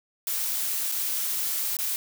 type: noise with dropouts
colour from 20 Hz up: blue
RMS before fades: -28 dBFS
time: 0.27-1.96 s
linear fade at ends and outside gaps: 1 ms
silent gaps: 0.917-0.921 / 1.768-1.788 s
effects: none